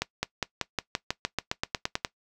accelerating click train, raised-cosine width 0.2 ms, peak -9 dBFS, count 15, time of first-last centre 0.02-2.048 s, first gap 210 ms, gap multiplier 0.94, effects noise-tail reverb RT60 0.1 s tail -19 dB re dry

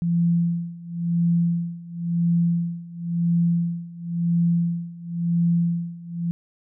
sine tone with tremolo, 170.5 Hz, F3, 41 cents flat, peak -16 dBFS, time 0.02-6.31 s, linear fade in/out 0 ms, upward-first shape sine, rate 0.96 Hz, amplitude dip 90%, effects none

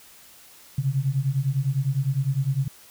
sine beating tone pair, 130.81 / 140.71 Hz, C3 / C#3, 0 / +26 cents, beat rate 9.9 Hz, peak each -24 dBFS, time 0.78-2.68 s, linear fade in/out 5 ms, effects white hiss -50 dBFS RMS until 2.9 s

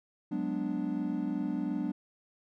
triangle chord, G# half-diminished seventh, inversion third, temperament equal, 185 / 207.7 / 246.9 / 293.7 Hz, F#3 / G#3 / B3 / D4, 0 / 0 / 0 / 0 cents, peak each -35 / -35 / -34 / -32 dBFS, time 0.31-1.92 s, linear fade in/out 10 ms, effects none

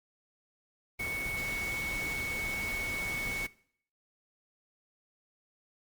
sine tone in noise, 2217 Hz, C#7, in tune, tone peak -33 dBFS, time 0.99-3.47 s, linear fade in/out 10 ms, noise pink, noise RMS -40 dBFS, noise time 0.99-3.47 s, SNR +4 dB, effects noise-tail reverb RT60 0.6 s tail -21 dB re dry + Opus 32 kbps

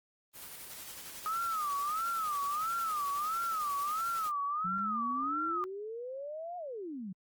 white noise with tremolo, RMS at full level -45 dBFS, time 0.33-4.32 s, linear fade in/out 50 ms, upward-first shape square, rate 11 Hz, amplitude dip 25%
sine tone with vibrato, 1244.5 Hz, D#6, in tune, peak -31 dBFS, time 1.26-5.64 s, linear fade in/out 0 ms, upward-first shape sine, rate 1.5 Hz, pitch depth 170 cents each way
sine exponential two-way sweep, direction up then down, 176.3 to 725 to 176.3 Hz, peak -38 dBFS, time 4.64-7.13 s, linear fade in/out 10 ms, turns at 6.57 s
effects Opus 24 kbps

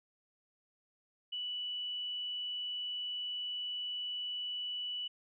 sine tone, 2960 Hz, F#7, in tune, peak -36 dBFS, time 1.32-5.08 s, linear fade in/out 10 ms, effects none

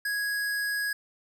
square tone, 1661.2 Hz, G#6, in tune, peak -28 dBFS, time 0.05-0.93 s, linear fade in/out 5 ms, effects none

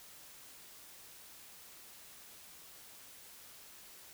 silence, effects white hiss -55 dBFS RMS until 4.13 s

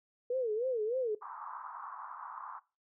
sine tone with vibrato, 470.6 Hz, A#4, 16 cents sharp, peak -30 dBFS, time 0.3-1.15 s, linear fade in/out 5 ms, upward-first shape sine, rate 3.3 Hz, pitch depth 190 cents each way
white band-pass noise, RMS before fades -45 dBFS, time 1.21-2.6 s, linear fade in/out 20 ms, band 910 to 1200 Hz, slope 48 dB/octave
effects noise-tail reverb RT60 0.3 s tail -20 dB re dry

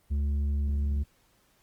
sine tone with tanh clipping, 71.7 Hz, D2, 41 cents flat, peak -26 dBFS, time 0.1-1.04 s, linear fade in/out 20 ms, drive 6 dB, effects pink hiss -66 dBFS RMS until 1.62 s + Opus 24 kbps

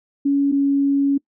sine tone pair in turn, 280.5 / 279 Hz, C#4 / C#4, +21 / +11 cents, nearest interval unison, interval 10 cents, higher first, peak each -14 dBFS, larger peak neither, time 0.25-0.52 / 0.52-1.18 s, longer second, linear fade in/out 10 ms, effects noise-tail reverb RT60 0.1 s tail -23 dB re dry

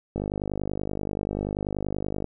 click train, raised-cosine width 2 ms, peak -15 dBFS, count 106, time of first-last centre 0.16-2.243 s, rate 50.4 Hz, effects none

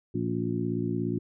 harmonic tone with a mistuned harmonic, 57 Hz, A#1, 38 cents flat, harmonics 2 / 3 / 4 / 5 / 6, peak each -33 / -33 / -33 / -33 / -33 dBFS, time 0.14-1.19 s, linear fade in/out 10 ms, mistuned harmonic 6, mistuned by +66 cents, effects none

